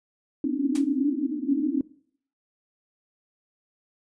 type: band-pass noise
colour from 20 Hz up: white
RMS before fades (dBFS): -25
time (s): 0.44-1.81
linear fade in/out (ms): 2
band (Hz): 260 to 300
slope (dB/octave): 96
type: noise with exponential decay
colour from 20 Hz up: white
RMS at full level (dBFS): -31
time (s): 0.75-0.87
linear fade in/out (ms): 5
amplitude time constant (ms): 24
effects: noise-tail reverb RT60 0.6 s tail -21 dB re dry + resampled to 22050 Hz